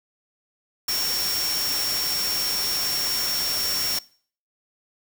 sine tone in noise, 5500 Hz, F8, 27 cents flat, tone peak -24 dBFS, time 0.88-3.99 s, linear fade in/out 5 ms, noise white, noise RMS -28 dBFS, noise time 0.88-3.99 s, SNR +1 dB, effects noise-tail reverb RT60 0.5 s tail -23 dB re dry

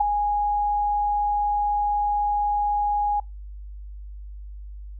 sine tone with ADSR envelope, 826 Hz, G#5, 10 cents flat, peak -13 dBFS, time 0-3.2 s, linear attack 9 ms, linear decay 8 ms, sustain -7 dB, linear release 4 ms, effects noise-tail reverb RT60 0.2 s tail -26 dB re dry + added 50 Hz sine -35 dBFS peak until 4.99 s

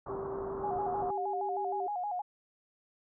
white low-pass noise, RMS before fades -42 dBFS, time 0.06-1.11 s, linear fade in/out 5 ms, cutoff 1200 Hz, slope 48 dB/octave
sine tone, 391.4 Hz, G4, 3 cents flat, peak -36 dBFS, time 0.09-1.87 s, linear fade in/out 5 ms
sine tone with vibrato, 773 Hz, G5, 24 cents flat, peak -32 dBFS, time 0.63-2.22 s, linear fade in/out 10 ms, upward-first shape square, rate 6.4 Hz, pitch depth 120 cents each way
effects none

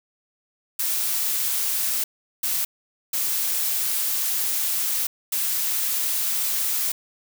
blue noise bursts at uneven times, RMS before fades -24 dBFS, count 4, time 0.79-2.04 / 2.43-2.65 / 3.13-5.07 / 5.32-6.92 s, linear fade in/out 5 ms, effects none

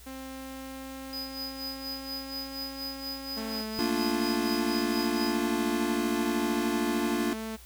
sawtooth tone with pitch glide, 264.5 to 270.8 Hz, C4 to C#4, +19 to -40 cents, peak -35 dBFS, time 0.06-3.62 s, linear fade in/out 10 ms, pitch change +41 cents, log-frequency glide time 0.26-2.76 s
square tone with tremolo, 4978 Hz, D#8, in tune, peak -34 dBFS, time 1.13-5.37 s, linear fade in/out 0 ms, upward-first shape sine, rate 4.2 Hz, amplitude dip 80%
sawtooth tone with vibrato, 220 Hz, A3, in tune, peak -30 dBFS, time 3.36-7.57 s, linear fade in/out 20 ms, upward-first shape sine, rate 2.5 Hz, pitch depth 14 cents each way
square chord, Bb major, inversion none, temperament just, 233.1 / 291.4 / 349.6 Hz, Bb3 / D4 / F4, 0 / -13 / +2 cents, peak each -32 dBFS, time 3.79-7.33 s, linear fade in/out 0 ms
effects added 60 Hz sine -50 dBFS peak until 7.65 s + white hiss -53 dBFS RMS until 7.65 s

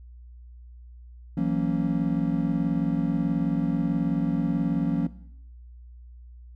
triangle chord, F# dominant seventh, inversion third, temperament just, 166.5 / 185 / 231.2 / 277.5 Hz, E3 / F#3 / A#3 / C#4, +18 / 0 / -14 / +2 cents, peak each -26 dBFS, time 1.37-5.07 s, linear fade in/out 5 ms, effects noise-tail reverb RT60 0.7 s tail -17 dB re dry + added 60 Hz sine -43 dBFS peak until 6.55 s

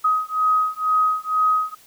sine beating tone pair, 1259 / 1261.1 Hz, D#6 / D#6, +20 / +23 cents, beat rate 2.1 Hz, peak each -20 dBFS, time 0.04-1.75 s, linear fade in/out 10 ms, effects white hiss -51 dBFS RMS until 1.86 s

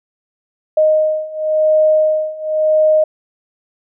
sine beating tone pair, 620 / 620.94 Hz, D#5 / D#5, -6 / -4 cents, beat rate 0.94 Hz, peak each -15 / -13 dBFS, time 0.77-3.04 s, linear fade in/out 5 ms, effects none

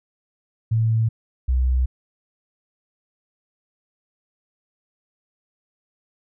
sine tone pair in turn, 112.3 / 63.45 Hz, A2 / B1, +36 / +47 cents, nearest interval minor seventh, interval 989 cents, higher first, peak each -16 / -16 dBFS, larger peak neither, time 0.71-1.09 / 1.48-1.86 s, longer neither, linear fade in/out 10 ms, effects none

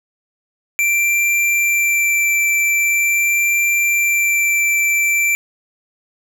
square tone with vibrato, 2349 Hz, D7, in tune, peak -14 dBFS, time 0.79-5.35 s, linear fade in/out 0 ms, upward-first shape sine, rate 0.43 Hz, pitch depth 8 cents each way, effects none

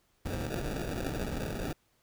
pink noise with sample-and-hold, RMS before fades -35 dBFS, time 0.25-1.73 s, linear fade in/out 5 ms, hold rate 1050 Hz, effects pink hiss -71 dBFS RMS until 2.02 s

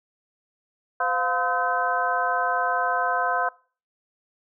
harmonic tone with a mistuned harmonic, 255.7 Hz, C4, 40 cents flat, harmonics 2 / 3 / 4 / 5 / 6, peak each -32 / -26 / -26 / -29 / -27 dBFS, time 1-3.49 s, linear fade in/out 5 ms, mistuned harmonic 3, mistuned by -140 cents, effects noise-tail reverb RT60 0.4 s tail -23 dB re dry

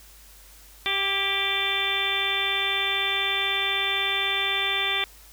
harmonic tone with a mistuned harmonic, 392 Hz, G4, in tune, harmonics 1 / 2 / 3 / 4 / 5 / 6 / 7 / 8 / 9, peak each -36 / -35 / -34 / -36 / -31 / -28 / -36 / -32 / -27 dBFS, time 0.86-5.04 s, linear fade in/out 0 ms, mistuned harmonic 4, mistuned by +43 cents, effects added 50 Hz sine -51 dBFS peak until 5.32 s + white hiss -51 dBFS RMS until 5.32 s

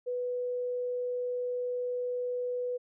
sine tone, 493.9 Hz, B4, in tune, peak -30 dBFS, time 0.06-2.78 s, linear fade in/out 20 ms, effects none

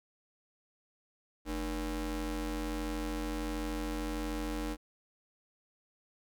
35% pulse ring-modulated tone, 174.61 Hz, F3, in tune, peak -29 dBFS, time 1.45-4.77 s, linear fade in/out 50 ms, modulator 128 Hz, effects none

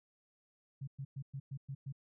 sine tone bursts, 136.5 Hz, C#3, 26 cents flat, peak -39 dBFS, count 7, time 0.81-1.925 s, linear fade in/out 10 ms, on 65 ms, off 110 ms, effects none

